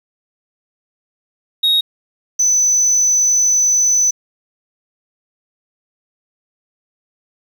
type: tone pair in turn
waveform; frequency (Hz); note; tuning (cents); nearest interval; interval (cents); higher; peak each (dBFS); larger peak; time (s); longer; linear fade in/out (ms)
sine; 3763 / 6017; A#7 / F#8; +16 / +28; minor sixth; 812; second; -8; neither; 1.63-1.81 / 2.39-4.11; second; 10
effects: tanh soft clip ceiling -10 dBFS + 7-bit